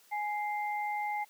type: tone pair together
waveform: sine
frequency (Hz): 834 / 2093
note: G#5 / C7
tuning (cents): +7 / 0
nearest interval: octave + major third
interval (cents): 1593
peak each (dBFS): -32 / -38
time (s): 0.11-1.25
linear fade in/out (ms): 20
effects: white hiss -62 dBFS RMS until 1.29 s + high-pass 200 Hz 12 dB/octave